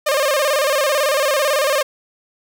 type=tone with vibrato; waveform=sawtooth; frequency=570 Hz; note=C#5; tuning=48 cents sharp; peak=-11 dBFS; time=0.06-1.83 s; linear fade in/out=10 ms; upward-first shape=square; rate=18 Hz; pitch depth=100 cents each way; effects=none